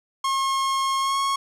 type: tone with pitch glide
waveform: 45% pulse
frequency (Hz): 1079 to 1096.6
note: C#6 to C#6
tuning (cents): -47 to -19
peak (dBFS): -21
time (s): 0.24-1.36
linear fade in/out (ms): 5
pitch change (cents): +28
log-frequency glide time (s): 0.99-1.18
effects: low-pass 10000 Hz 12 dB/octave + 10-bit